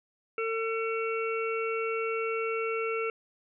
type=harmonic tone; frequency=450 Hz; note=A4; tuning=39 cents sharp; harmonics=1 / 3 / 5 / 6; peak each=-30 / -35 / -37 / -38 dBFS; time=0.38-3.1 s; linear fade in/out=2 ms; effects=none